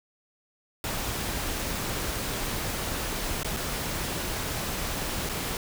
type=noise with dropouts; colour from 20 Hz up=pink; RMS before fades=-31 dBFS; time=0.84-5.57 s; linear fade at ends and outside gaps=1 ms; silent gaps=3.432-3.446 / 3.565-3.569 / 5.291-5.295 s; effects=none